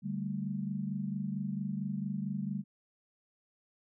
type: chord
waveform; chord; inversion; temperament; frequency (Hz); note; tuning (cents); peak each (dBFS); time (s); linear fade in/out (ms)
sine; D suspended fourth; none; just; 146.83 / 195.78 / 220.2; D3 / G3 / A3; 0 / -2 / +2; -39 / -35 / -39; 0.02-2.64; 50
effects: none